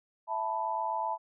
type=chord; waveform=sine; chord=E suspended fourth; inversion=none; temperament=equal; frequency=659.3 / 880 / 987.8 Hz; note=E5 / A5 / B5; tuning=0 / 0 / 0 cents; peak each=-37 / -32 / -34 dBFS; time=0.27-1.18 s; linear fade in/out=50 ms; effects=none